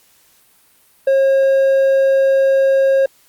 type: tone with hard clipping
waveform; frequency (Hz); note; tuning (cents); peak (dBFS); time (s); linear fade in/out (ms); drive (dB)
sine; 540; C#5; -45; -11; 1.07-3.06; 5; 3
effects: white hiss -53 dBFS RMS until 3.28 s + Opus 48 kbps